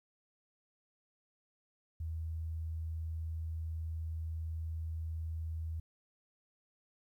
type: tone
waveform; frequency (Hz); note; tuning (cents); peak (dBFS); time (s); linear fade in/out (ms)
sine; 80.7; E2; -36; -36; 2-5.8; 5
effects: 12-bit